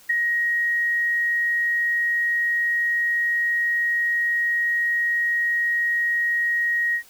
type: tone with ADSR envelope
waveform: sine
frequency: 1886 Hz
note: A#6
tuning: 20 cents sharp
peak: -15 dBFS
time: 0.09-7.03 s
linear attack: 13 ms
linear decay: 9 ms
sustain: -4 dB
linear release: 84 ms
effects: white hiss -51 dBFS RMS until 7.09 s